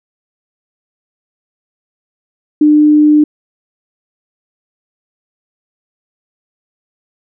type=tone; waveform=sine; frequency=300.4 Hz; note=D4; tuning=39 cents sharp; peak=-4 dBFS; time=2.61-3.24 s; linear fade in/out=5 ms; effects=none